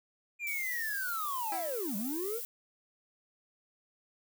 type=linear two-way sweep; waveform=triangle; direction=down then up; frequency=2434 to 190 to 488.1 Hz; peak=-32 dBFS; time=0.39-2.41 s; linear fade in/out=50 ms; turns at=1.96 s
type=noise; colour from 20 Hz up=violet; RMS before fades=-40 dBFS; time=0.47-2.45 s; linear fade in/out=0 ms
type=tone with exponential decay; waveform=10% pulse; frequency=329.6 Hz; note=E4; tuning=in tune; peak=-29 dBFS; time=1.52-1.98 s; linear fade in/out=1 ms; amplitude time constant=100 ms
effects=none